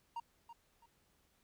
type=tone with echo; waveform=triangle; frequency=932.3 Hz; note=A#5; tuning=in tune; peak=-37 dBFS; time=0.16-0.2 s; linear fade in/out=5 ms; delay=330 ms; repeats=2; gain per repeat=-11 dB; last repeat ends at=0.86 s; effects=pink hiss -74 dBFS RMS until 1.43 s